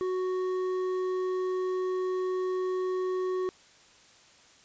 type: tone with hard clipping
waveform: sine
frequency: 370 Hz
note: F#4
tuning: in tune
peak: -29 dBFS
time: 0.01-3.49 s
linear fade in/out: 0 ms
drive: 7 dB
effects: white hiss -57 dBFS RMS until 4.64 s + resampled to 16000 Hz